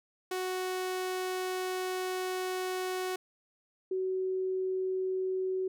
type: tone pair in turn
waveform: sawtooth / sine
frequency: 370 / 375.2 Hz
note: F#4 / F#4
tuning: 0 / +24 cents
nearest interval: unison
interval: 24 cents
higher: second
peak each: -28 / -29 dBFS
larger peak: first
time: 0.31-3.16 / 3.91-5.68 s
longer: first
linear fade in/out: 5 ms
effects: none